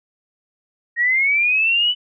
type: linear sweep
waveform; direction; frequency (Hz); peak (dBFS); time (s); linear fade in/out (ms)
sine; up; 1864.7 to 2997; -14; 0.96-1.95; 50
effects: none